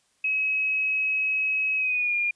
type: tone with pitch glide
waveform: sine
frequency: 2557 to 2415 Hz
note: D#7 to D7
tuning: +47 to +48 cents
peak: -22 dBFS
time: 0.24-2.31 s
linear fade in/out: 5 ms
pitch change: -99 cents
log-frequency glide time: 1.77-2.15 s
effects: white hiss -67 dBFS RMS until 2.35 s + resampled to 22050 Hz